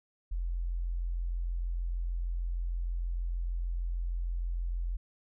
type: tone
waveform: sine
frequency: 43.23 Hz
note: F1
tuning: 17 cents flat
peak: -30 dBFS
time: 0.31-4.97 s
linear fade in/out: 10 ms
effects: none